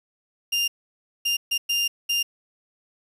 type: tone bursts at uneven times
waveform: 30% pulse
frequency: 2799 Hz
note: F7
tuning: 3 cents sharp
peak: -18 dBFS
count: 5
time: 0.52-0.68 / 1.25-1.37 / 1.51-1.58 / 1.69-1.88 / 2.09-2.23 s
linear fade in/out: 10 ms
effects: resampled to 32000 Hz + 8-bit